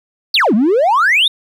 triangle exponential two-way sweep, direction down then up, 4900 to 196 to 3796 Hz, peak -6 dBFS, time 0.34-1.28 s, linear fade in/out 5 ms, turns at 0.54 s, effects tanh soft clip ceiling -5 dBFS

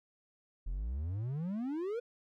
triangle exponential sweep, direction up, 39 to 493.9 Hz, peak -32 dBFS, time 0.66-2 s, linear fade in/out 10 ms, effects none

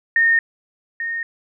sine tone pair in turn, 1835 / 1844.2 Hz, A#6 / A#6, -28 / -19 cents, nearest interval unison, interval 9 cents, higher second, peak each -12 / -22 dBFS, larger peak first, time 0.16-0.39 / 1-1.23 s, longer neither, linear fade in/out 2 ms, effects none

